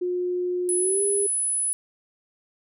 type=tone with pitch glide; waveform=sine; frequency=358.7 to 402.6 Hz; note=F4 to G4; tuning=+46 to +46 cents; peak=-23 dBFS; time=0.01-1.27 s; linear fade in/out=10 ms; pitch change=+200 cents; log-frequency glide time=0.77-1.02 s
type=tone; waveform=sine; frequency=10110 Hz; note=D#9; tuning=27 cents sharp; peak=-22 dBFS; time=0.69-1.73 s; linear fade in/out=0 ms
effects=none